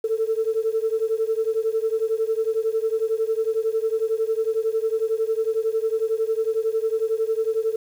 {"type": "beating tone pair", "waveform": "sine", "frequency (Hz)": [440, 451], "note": ["A4", "A4"], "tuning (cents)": [0, 43], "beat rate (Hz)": 11, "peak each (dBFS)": [-22, -23], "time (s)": [0.04, 7.76], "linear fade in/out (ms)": 5, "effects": ["tanh soft clip ceiling -13 dBFS", "8-bit"]}